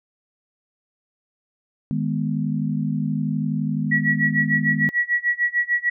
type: chord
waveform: sine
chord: G# minor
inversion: second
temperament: equal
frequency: 155.56 / 207.7 / 246.9 Hz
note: D#3 / G#3 / B3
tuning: 0 / 0 / 0 cents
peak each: -24 / -25 / -26 dBFS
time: 1.91-4.89 s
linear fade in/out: 0 ms
type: tone with tremolo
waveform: sine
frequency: 1929 Hz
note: B6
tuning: 41 cents flat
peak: -15 dBFS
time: 3.91-5.9 s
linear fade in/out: 10 ms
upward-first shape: sine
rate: 6.7 Hz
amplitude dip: 95%
effects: none